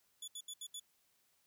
20% pulse tone bursts, 3442 Hz, A7, 39 cents flat, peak -38 dBFS, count 5, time 0.22-0.798 s, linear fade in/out 5 ms, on 58 ms, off 72 ms, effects white hiss -75 dBFS RMS until 1.46 s

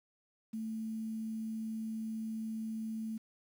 sine tone with quantisation, 221.3 Hz, A3, 10 cents sharp, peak -36 dBFS, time 0.53-3.18 s, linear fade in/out 10 ms, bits 10, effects none

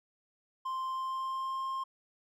triangle tone with pitch glide, 1046.5 to 1061.7 Hz, C6 to C6, 0 to +25 cents, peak -31 dBFS, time 0.65-1.84 s, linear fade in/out 10 ms, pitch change +25 cents, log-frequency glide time 0.88-1.66 s, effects none

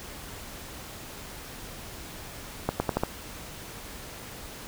accelerating click train, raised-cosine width 1 ms, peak -10 dBFS, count 5, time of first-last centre 2.69-3.035 s, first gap 110 ms, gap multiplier 0.84, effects pink hiss -42 dBFS RMS until 4.67 s

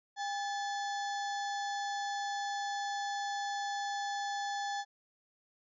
harmonic tone with a mistuned harmonic, 865 Hz, A5, 30 cents flat, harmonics 1 / 2 / 4 / 5 / 6 / 7 / 8, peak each -35 / -41 / -47 / -49 / -51 / -52 / -53 dBFS, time 0.16-4.85 s, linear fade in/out 50 ms, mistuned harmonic 1, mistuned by -120 cents, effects none

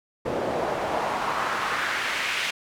pink noise with band-pass filter sweep, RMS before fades -27 dBFS, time 0.25-2.51 s, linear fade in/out 10 ms, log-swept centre 460 to 2600 Hz, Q 1.6, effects none

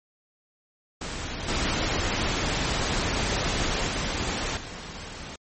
pink noise with level steps, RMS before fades -33 / -26 / -28 / -38 dBFS, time 1.01-5.36 s, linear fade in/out 5 ms, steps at 1.48 / 3.87 / 4.57 s, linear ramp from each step 2 ms, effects low-pass 10000 Hz 12 dB/octave + MP3 32 kbps

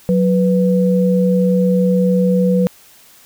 sine tone pair together, 183.46 / 493.9 Hz, F#3 / B4, -14 / 0 cents, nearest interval octave + perfect fourth, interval 1714 cents, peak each -12 / -16 dBFS, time 0.09-2.67 s, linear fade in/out 0 ms, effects white hiss -46 dBFS RMS until 3.25 s

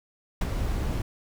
brown noise with ADSR envelope, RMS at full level -21 dBFS, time 0.41-1.02 s, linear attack 6 ms, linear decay 26 ms, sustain -7 dB, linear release 4 ms, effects none

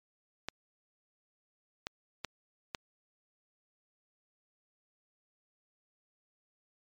clicks, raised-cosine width 0.2 ms, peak -18 dBFS, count 4, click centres 0.486 / 1.869 / 2.247 / 2.748 s, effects MP3 96 kbps

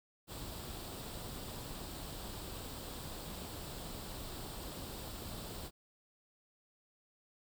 pink noise with comb filter, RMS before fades -45 dBFS, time 0.27-5.71 s, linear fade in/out 50 ms, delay 0.24 ms, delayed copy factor +0.5, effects none

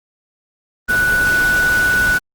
sine tone in noise, 1480 Hz, F#6, in tune, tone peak -12 dBFS, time 0.88-2.19 s, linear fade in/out 20 ms, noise pink, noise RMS -24 dBFS, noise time 0.88-2.19 s, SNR +9 dB, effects Opus 24 kbps

